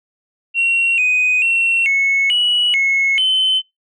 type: tone with pitch steps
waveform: sine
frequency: 2738 / 2498 / 2719 / 2197 / 2932 / 2182 / 3058 Hz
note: F7 / D#7 / F7 / C#7 / F#7 / C#7 / G7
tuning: -35 / +6 / -47 / -16 / -16 / -28 / -44 cents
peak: -11 dBFS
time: 0.54-3.62 s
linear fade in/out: 50 ms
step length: 440 ms
effects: noise-tail reverb RT60 0.2 s tail -25 dB re dry + tanh soft clip ceiling -9 dBFS